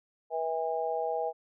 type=harmonic tone; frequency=162.2 Hz; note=E3; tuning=28 cents flat; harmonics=3 / 4 / 5; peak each=-33 / -33 / -33 dBFS; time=0.3-1.33 s; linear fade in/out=50 ms; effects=none